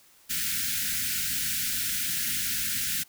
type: band-stop noise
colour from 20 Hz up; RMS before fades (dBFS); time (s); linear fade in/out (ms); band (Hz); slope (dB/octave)
white; -29; 0.29-3.04; 20; 280 to 1400; 96
effects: white hiss -58 dBFS RMS until 3.08 s